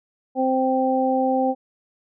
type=harmonic tone; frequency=261 Hz; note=C4; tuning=4 cents flat; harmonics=1 / 2 / 3; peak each=-22 / -22 / -22 dBFS; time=0.35-1.55 s; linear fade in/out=50 ms; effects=none